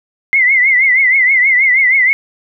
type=tone with vibrato; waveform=sine; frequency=2073 Hz; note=C7; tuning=17 cents flat; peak=-7 dBFS; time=0.33-2.13 s; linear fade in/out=0 ms; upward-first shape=triangle; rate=6.3 Hz; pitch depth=120 cents each way; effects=none